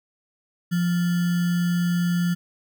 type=tone with sample-and-hold; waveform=sine; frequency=174.61 Hz; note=F3; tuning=in tune; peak=-19 dBFS; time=0.71-2.35 s; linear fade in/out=20 ms; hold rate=1575 Hz; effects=none